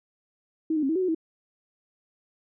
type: tone with pitch steps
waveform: sine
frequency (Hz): 318.6 / 305.8 / 270 / 322 / 374.4 / 367.3 / 322.5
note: D#4 / D#4 / C#4 / E4 / F#4 / F#4 / E4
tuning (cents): +41 / -30 / -45 / -41 / +20 / -13 / -38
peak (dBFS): -22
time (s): 0.7-1.148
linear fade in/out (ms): 5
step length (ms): 64
effects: none